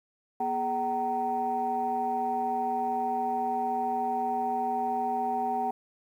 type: tone cluster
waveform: sine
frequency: 241.2 / 419.6 / 761 / 926 Hz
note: B3 / G#4 / F#5 / A#5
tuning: -41 / +18 / +48 / -12 cents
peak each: -36 / -36 / -27 / -35 dBFS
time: 0.4-5.71 s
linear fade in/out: 5 ms
effects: tanh soft clip ceiling -18 dBFS + 10-bit